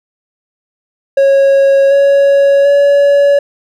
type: tone with pitch steps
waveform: triangle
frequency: 549 / 558 / 567 Hz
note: C#5 / C#5 / C#5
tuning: -17 / +11 / +39 cents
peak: -3 dBFS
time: 1.17-3.39 s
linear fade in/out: 5 ms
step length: 740 ms
effects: none